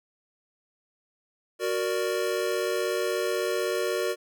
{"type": "chord", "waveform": "square", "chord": "Gb augmented", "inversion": "none", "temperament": "equal", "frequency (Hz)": [370, 466.2, 587.3], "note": ["Gb4", "Bb4", "D5"], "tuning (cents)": [0, 0, 0], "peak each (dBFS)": [-30, -30, -32], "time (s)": [1.59, 4.16], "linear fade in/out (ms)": 50, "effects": []}